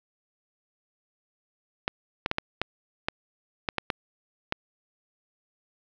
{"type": "clicks", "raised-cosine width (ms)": 0.3, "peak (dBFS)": -9, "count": 10, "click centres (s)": [1.879, 2.261, 2.314, 2.384, 2.616, 3.085, 3.688, 3.783, 3.902, 4.524], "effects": ["low-pass 5000 Hz 12 dB/octave", "8-bit"]}